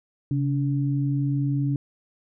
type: tone pair together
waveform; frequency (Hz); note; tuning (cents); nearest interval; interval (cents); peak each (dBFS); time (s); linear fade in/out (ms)
sine; 136.9 / 286.1; C#3 / D4; -21 / -45; octave + minor second; 1276; -22 / -27; 0.31-1.76; 2
effects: none